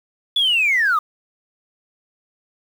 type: linear sweep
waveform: sine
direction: down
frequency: 3470 to 1175 Hz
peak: -13 dBFS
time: 0.36-0.99 s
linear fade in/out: 5 ms
effects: tanh soft clip ceiling -11 dBFS + 7-bit